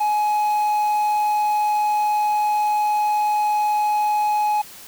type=tone; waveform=triangle; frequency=841 Hz; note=G#5; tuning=22 cents sharp; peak=-15 dBFS; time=0-4.62 s; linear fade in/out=10 ms; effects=white hiss -41 dBFS RMS until 4.87 s